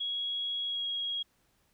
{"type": "tone with pitch glide", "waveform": "sine", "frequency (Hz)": [3322, 3293], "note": ["G#7", "G#7"], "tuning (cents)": [0, -15], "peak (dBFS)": -31, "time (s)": [0, 1.23], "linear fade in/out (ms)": 10, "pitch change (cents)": -15, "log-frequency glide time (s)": [0.66, 0.84], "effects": ["pink hiss -71 dBFS RMS until 1.73 s"]}